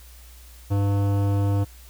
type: tone with hard clipping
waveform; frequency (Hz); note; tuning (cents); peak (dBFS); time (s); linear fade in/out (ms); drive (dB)
sine; 100.1; G2; +37; -21; 0.7-1.65; 20; 16
effects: added 60 Hz sine -44 dBFS peak until 1.89 s + white hiss -51 dBFS RMS until 1.89 s